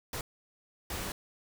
pink noise bursts at uneven times, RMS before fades -37 dBFS, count 2, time 0.13-0.21 / 0.9-1.12 s, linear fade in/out 2 ms, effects none

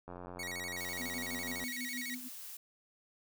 click train, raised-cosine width 1 ms, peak -32 dBFS, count 140, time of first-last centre 0.08-1.638 s, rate 89.2 Hz
sawtooth tone with vibrato, 2057 Hz, C7, 30 cents flat, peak -36 dBFS, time 0.39-2.15 s, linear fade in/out 5 ms, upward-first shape square, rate 12 Hz, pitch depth 130 cents each way
blue noise, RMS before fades -47 dBFS, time 0.77-2.57 s, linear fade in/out 5 ms
sine tone with tremolo, 250 Hz, B3, 21 cents sharp, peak -40 dBFS, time 0.99-2.29 s, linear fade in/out 20 ms, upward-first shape sine, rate 6.3 Hz, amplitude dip 75%
effects none

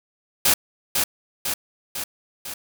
white noise with echo, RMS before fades -17 dBFS, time 0.45-0.54 s, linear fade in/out 5 ms, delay 500 ms, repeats 4, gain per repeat -4 dB, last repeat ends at 2.54 s, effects none

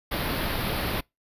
pink band-stop noise, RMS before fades -28 dBFS, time 0.11-1.01 s, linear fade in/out 10 ms, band 4800 to 11000 Hz, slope 48 dB/octave, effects noise-tail reverb RT60 0.2 s tail -26 dB re dry + resampled to 32000 Hz

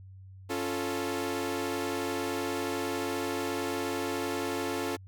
sawtooth chord, Db augmented, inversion none, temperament equal, 277.2 / 349.2 / 440 Hz, Db4 / F4 / A4, 0 / 0 / 0 cents, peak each -31 dBFS, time 0.49-4.97 s, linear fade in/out 20 ms, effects added 95 Hz sine -46 dBFS peak until 5.07 s

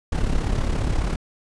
brown noise with amplitude modulation, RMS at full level -19 dBFS, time 0.12-1.16 s, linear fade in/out 5 ms, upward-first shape sine, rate 34.8 Hz, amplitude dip 60%, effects resampled to 22050 Hz

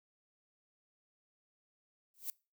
violet noise with exponential growth, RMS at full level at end -35 dBFS, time 2.14-2.3 s, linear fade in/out 1 ms, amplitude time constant 34 ms, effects noise-tail reverb RT60 0.3 s tail -24 dB re dry

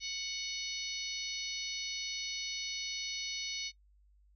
harmonic tone with a mistuned harmonic, 740 Hz, F#5, in tune, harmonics 3 / 4 / 5 / 6 / 7 / 8, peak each -43 / -45 / -43 / -42 / -47 / -44 dBFS, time 0-3.72 s, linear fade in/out 50 ms, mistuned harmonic 6, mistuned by -24 cents, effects noise-tail reverb RT60 0.1 s tail -21 dB re dry + added 50 Hz sine -62 dBFS peak until 4.35 s

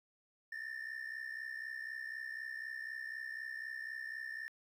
triangle ring-modulated tone, 1792 Hz, A6, 31 cents sharp, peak -36 dBFS, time 0.52-4.48 s, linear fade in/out 0 ms, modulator 32 Hz, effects tanh soft clip ceiling -32 dBFS + 12-bit

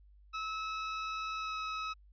sawtooth tone with pitch glide, 1296 to 1284.1 Hz, E6 to E6, -30 to -46 cents, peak -32 dBFS, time 0.33-1.94 s, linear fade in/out 20 ms, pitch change -16 cents, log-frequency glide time 1.37-1.55 s, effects added 50 Hz sine -57 dBFS peak until 2.12 s + resampled to 11025 Hz

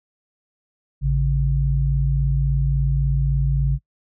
sine tone pair together, 55 / 138.59 Hz, A1 / C#3, 0 / 0 cents, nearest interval octave + major third, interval 1600 cents, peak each -19 dBFS, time 1.01-3.79 s, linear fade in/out 50 ms, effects noise-tail reverb RT60 0.1 s tail -24 dB re dry

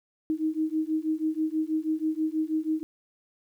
sine beating tone pair, 311.1 / 317.3 Hz, D#4 / D#4, 0 / +34 cents, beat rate 6.2 Hz, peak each -28 dBFS, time 0.3-2.83 s, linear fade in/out 0 ms, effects 10-bit

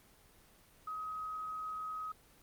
sine tone, 1265 Hz, D#6, 28 cents sharp, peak -38 dBFS, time 0.87-2.12 s, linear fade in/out 5 ms, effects pink hiss -63 dBFS RMS until 2.42 s + Opus 24 kbps

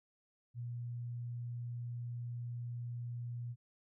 sine tone, 120 Hz, B2, 49 cents flat, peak -39 dBFS, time 0.54-3.56 s, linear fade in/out 50 ms, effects none

